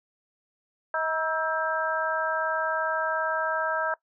harmonic tone with a mistuned harmonic, 317.6 Hz, D#4, 36 cents sharp, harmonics 2 / 3 / 4 / 5, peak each -30 / -30 / -30 / -30 dBFS, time 0.94-3.94 s, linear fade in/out 2 ms, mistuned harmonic 4, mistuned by +54 cents, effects noise-tail reverb RT60 0.1 s tail -20 dB re dry

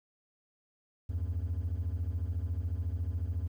triangle beating tone pair, 78.6 / 92.6 Hz, D#2 / F#2, +18 / +2 cents, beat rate 14 Hz, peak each -31 dBFS, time 1.09-3.48 s, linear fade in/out 10 ms, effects tanh soft clip ceiling -25 dBFS + 11-bit

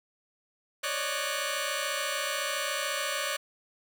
10% pulse tone cluster, 551 / 578 / 612 / 1480 Hz, C#5 / D5 / D#5 / F#6, -11 / -28 / -29 / 0 cents, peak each -27 dBFS, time 0.83-3.37 s, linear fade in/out 10 ms, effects none

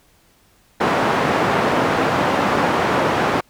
white band-pass noise, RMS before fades -18 dBFS, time 0.8-3.41 s, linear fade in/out 10 ms, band 130 to 1100 Hz, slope 12 dB/octave, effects pink hiss -56 dBFS RMS until 3.49 s

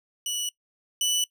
20% pulse tone pair in turn, 2947 / 2971 Hz, F#7 / F#7, -8 / +6 cents, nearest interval unison, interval 14 cents, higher second, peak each -22 / -17 dBFS, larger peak second, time 0.26-0.49 / 1.01-1.24 s, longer neither, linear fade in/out 2 ms, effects noise-tail reverb RT60 0.1 s tail -21 dB re dry

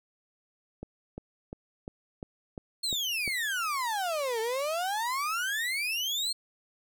click train, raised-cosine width 2 ms, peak -25 dBFS, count 8, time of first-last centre 0.83-3.278 s, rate 2.86 Hz
35% pulse exponential two-way sweep, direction down then up, 4307 to 436.2 to 4307 Hz, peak -27 dBFS, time 2.83-6.33 s, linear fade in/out 10 ms, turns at 4.4 s
effects none

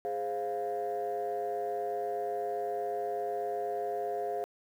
sine chord, F minor, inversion first, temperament equal, 415.3 / 523.3 / 698.5 Hz, Ab4 / C5 / F5, 0 / 0 / 0 cents, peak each -34 / -37 / -33 dBFS, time 0.05-4.44 s, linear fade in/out 0 ms, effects tanh soft clip ceiling -26 dBFS + 10-bit

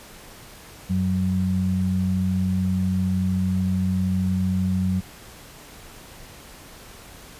sine tone pair together, 93.1 / 186.2 Hz, F#2 / F#3, +11 / +11 cents, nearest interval octave, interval 1200 cents, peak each -24 / -21 dBFS, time 0.89-5.01 s, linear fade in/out 20 ms, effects pink hiss -44 dBFS RMS until 7.39 s + resampled to 32000 Hz

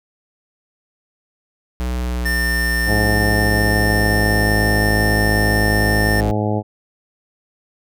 square tone with pitch glide, 61.74 to 54.06 Hz, B1 to A1, 0 to -30 cents, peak -20 dBFS, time 1.8-6.31 s, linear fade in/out 0 ms, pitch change -230 cents, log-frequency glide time 1.91-4.65 s
square tone, 1800 Hz, A6, 39 cents sharp, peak -19 dBFS, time 2.25-6.21 s, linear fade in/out 10 ms
harmonic tone, 105.6 Hz, G#2, 29 cents sharp, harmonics 1 / 2 / 3 / 4 / 5 / 6 / 7 / 8, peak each -20 / -23 / -25 / -26 / -27 / -28 / -28 / -29 dBFS, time 2.86-6.63 s, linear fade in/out 50 ms
effects none

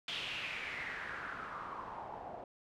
white noise with low-pass filter sweep, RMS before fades -43 dBFS, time 0.08-2.44 s, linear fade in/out 2 ms, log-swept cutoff 3300 to 690 Hz, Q 4.4, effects none

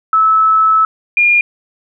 sine tone pair in turn, 1303 / 2417 Hz, E6 / D7, -20 / +49 cents, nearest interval major seventh, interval 1069 cents, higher second, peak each -7 dBFS, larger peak neither, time 0.13-0.85 / 1.17-1.41 s, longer first, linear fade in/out 2 ms, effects none

